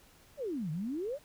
sine exponential two-way sweep, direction down then up, 622.3 to 146.83 to 622.3 Hz, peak -33 dBFS, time 0.37-1.19 s, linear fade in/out 50 ms, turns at 0.71 s, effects pink hiss -61 dBFS RMS until 1.24 s

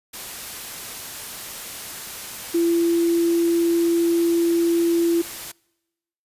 sine tone in noise, 338.1 Hz, E4, 44 cents sharp, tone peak -16 dBFS, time 2.54-5.22 s, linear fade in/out 10 ms, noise white, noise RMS -34 dBFS, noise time 0.13-5.52 s, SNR +15 dB, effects noise-tail reverb RT60 1.0 s tail -26 dB re dry + resampled to 32000 Hz

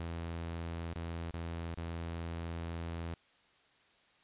sawtooth tone with dropouts, 83.7 Hz, E2, 27 cents sharp, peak -34 dBFS, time 0-3.14 s, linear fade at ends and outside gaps 0 ms, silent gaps 0.935-0.958 / 1.308-1.339 / 1.744-1.775 s, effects white hiss -67 dBFS RMS until 4.23 s + resampled to 8000 Hz

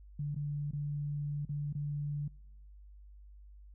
sine tone with dropouts, 145.8 Hz, D3, 12 cents flat, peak -33 dBFS, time 0.19-2.28 s, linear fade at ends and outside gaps 5 ms, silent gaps 0.347-0.361 / 0.711-0.732 / 1.452-1.491 / 1.728-1.75 s, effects noise-tail reverb RT60 1.0 s tail -26 dB re dry + added 50 Hz sine -51 dBFS peak until 3.74 s

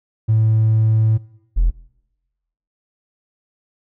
triangle tone pair in turn, 110 / 41.97 Hz, A2 / E1, 0 / +32 cents, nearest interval octave + perfect fourth, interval 1668 cents, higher first, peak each -8 dBFS, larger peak neither, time 0.28-1.18 / 1.56-1.71 s, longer first, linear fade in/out 20 ms, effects noise-tail reverb RT60 1.0 s tail -25 dB re dry + tanh soft clip ceiling -8 dBFS

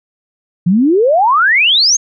sine exponential sweep, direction up, 164.81 to 6645 Hz, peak -7 dBFS, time 0.66-1.97 s, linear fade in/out 10 ms, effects none

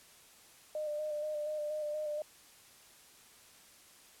sine tone with vibrato, 604 Hz, D5, 48 cents sharp, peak -34 dBFS, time 0.75-2.22 s, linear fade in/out 2 ms, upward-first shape square, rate 4.2 Hz, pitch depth 22 cents each way, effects white hiss -59 dBFS RMS until 4.2 s + low-pass 12000 Hz 12 dB/octave

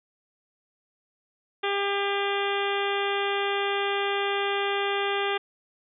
harmonic tone with a mistuned harmonic, 400 Hz, G4, 35 cents sharp, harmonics 1 / 2 / 3 / 4 / 5 / 6 / 7 / 8 / 9, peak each -28 / -31 / -33 / -34 / -35 / -36 / -36 / -37 / -38 dBFS, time 1.63-5.38 s, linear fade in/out 10 ms, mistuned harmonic 9, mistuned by -48 cents, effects none

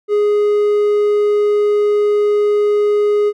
triangle tone, 415.3 Hz, G#4, in tune, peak -9 dBFS, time 0.08-3.33 s, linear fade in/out 50 ms, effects none

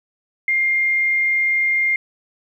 sine tone, 2114 Hz, C7, 17 cents sharp, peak -15 dBFS, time 0.48-1.96 s, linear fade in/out 2 ms, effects 9-bit

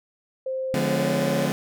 sine tone with pitch glide, 524 to 552.6 Hz, C5 to C#5, +2 to -6 cents, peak -25 dBFS, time 0.46-1.46 s, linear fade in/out 5 ms, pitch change +92 cents, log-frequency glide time 0.77-1.1 s
sawtooth chord, D diminished seventh, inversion none, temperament just, 146.83 / 176.2 / 211.4 / 253.7 Hz, D3 / F3 / Ab3 / Cb4, 0 / +16 / +31 / +47 cents, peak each -24 dBFS, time 0.74-1.52 s, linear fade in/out 0 ms
effects none

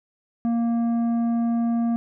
sine tone with tanh clipping, 233.1 Hz, A#3, in tune, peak -21 dBFS, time 0.45-1.96 s, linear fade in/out 0 ms, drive 8 dB, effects none

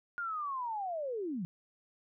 sine linear sweep, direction down, 1433 to 158.7 Hz, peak -34 dBFS, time 0.18-1.45 s, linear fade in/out 0 ms, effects none

